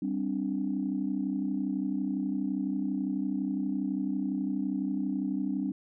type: chord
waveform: sine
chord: G suspended fourth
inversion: none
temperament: equal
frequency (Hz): 196 / 261.6 / 293.7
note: G3 / C4 / D4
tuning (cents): 0 / 0 / 0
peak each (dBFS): -32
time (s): 0.02-5.72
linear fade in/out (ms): 5
effects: tanh soft clip ceiling -19 dBFS